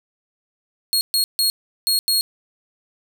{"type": "tone bursts at uneven times", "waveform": "sawtooth", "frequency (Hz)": 4298, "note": "C8", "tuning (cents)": 46, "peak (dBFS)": -13, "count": 5, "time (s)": [[0.93, 1.01], [1.14, 1.24], [1.39, 1.5], [1.87, 1.99], [2.08, 2.21]], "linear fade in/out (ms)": 0, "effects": []}